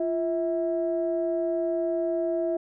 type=tone pair together; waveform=sine; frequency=344.1 / 650 Hz; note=F4 / E5; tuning=-26 / -24 cents; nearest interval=major seventh; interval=1102 cents; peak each=-26 dBFS; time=0-2.57 s; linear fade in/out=5 ms; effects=tanh soft clip ceiling -16 dBFS